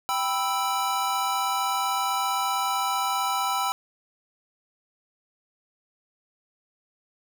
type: chord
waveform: square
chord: E minor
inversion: first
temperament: equal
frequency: 784 / 987.8 / 1318.5 Hz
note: G5 / B5 / E6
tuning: 0 / 0 / 0 cents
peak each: -29 dBFS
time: 0.09-3.72 s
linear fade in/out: 0 ms
effects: 9-bit